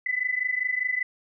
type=tone pair together; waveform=sine; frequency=1992 / 2017 Hz; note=B6 / B6; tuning=+14 / +36 cents; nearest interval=unison; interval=22 cents; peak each=-27 / -27 dBFS; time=0.06-1.03 s; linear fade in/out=5 ms; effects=none